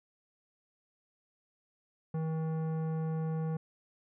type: tone with tanh clipping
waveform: sine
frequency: 159.7 Hz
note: D#3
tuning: 45 cents sharp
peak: -33 dBFS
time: 2.14-3.57 s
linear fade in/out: 5 ms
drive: 14 dB
effects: none